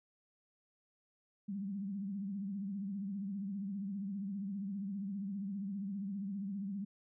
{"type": "tone with vibrato", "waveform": "sine", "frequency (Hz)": 197.7, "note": "G3", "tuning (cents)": 15, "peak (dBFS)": -37, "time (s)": [1.48, 6.85], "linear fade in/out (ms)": 10, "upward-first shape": "triangle", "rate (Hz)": 15, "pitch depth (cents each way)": 110, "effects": []}